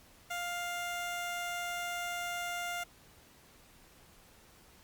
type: tone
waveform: 15% pulse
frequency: 701 Hz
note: F5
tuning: 6 cents sharp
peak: -29 dBFS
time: 0.3-2.84 s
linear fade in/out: 10 ms
effects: pink hiss -60 dBFS RMS until 4.83 s + Opus 48 kbps